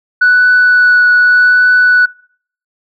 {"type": "tone with vibrato", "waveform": "sine", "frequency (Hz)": 1480, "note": "F#6", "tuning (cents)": 0, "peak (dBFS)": -3, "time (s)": [0.21, 2.06], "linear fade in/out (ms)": 10, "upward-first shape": "triangle", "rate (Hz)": 0.83, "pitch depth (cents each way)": 12, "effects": ["noise-tail reverb RT60 0.6 s tail -26 dB re dry", "tanh soft clip ceiling -2 dBFS"]}